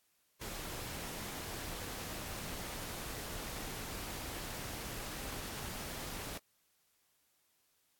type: noise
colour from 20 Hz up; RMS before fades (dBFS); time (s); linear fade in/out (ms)
pink; -43; 0.41-6.38; 5
effects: white hiss -75 dBFS RMS until 7.99 s + AAC 64 kbps